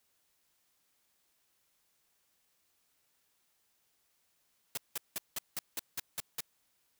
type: noise bursts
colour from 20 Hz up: white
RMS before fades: -36 dBFS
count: 9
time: 4.75-6.406 s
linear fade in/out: 2 ms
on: 24 ms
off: 180 ms
effects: white hiss -75 dBFS RMS until 6.99 s